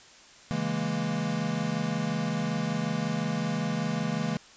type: chord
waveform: square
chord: A# half-diminished seventh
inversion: first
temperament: equal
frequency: 138.59 / 164.81 / 207.7 / 233.1 Hz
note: C#3 / E3 / G#3 / A#3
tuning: 0 / 0 / 0 / 0 cents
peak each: -37 / -32 / -33 / -34 dBFS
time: 0.51-4.37 s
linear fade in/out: 0 ms
effects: white hiss -52 dBFS RMS until 4.56 s + resampled to 16000 Hz